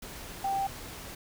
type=tone in noise; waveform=sine; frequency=784 Hz; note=G5; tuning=in tune; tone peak=-27 dBFS; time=0.44-0.67 s; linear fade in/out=5 ms; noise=pink; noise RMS=-43 dBFS; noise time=0.02-1.15 s; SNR=+13 dB; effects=none